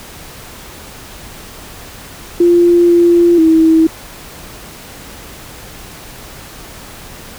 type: tone with pitch steps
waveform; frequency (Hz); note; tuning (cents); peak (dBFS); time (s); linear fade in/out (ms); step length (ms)
sine; 346.8 / 344.6 / 322.5; F4 / F4 / E4; -12 / -23 / -38; -5; 2.4-3.87; 5; 490
effects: pink hiss -33 dBFS RMS until 7.38 s